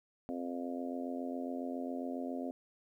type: harmonic tone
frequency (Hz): 87.31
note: F2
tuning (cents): 0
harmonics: 3 / 4 / 5 / 6 / 7 / 8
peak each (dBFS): -38 / -47 / -47 / -48 / -45 / -47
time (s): 0.29-2.51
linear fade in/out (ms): 0
effects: 12-bit